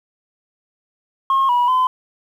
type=tone with pitch steps; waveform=sine; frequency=1077 / 972 / 1021 Hz; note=C6 / B5 / C6; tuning=+50 / -28 / -43 cents; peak=-11 dBFS; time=1.3-1.87 s; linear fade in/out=2 ms; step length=190 ms; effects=tanh soft clip ceiling -11 dBFS + 8-bit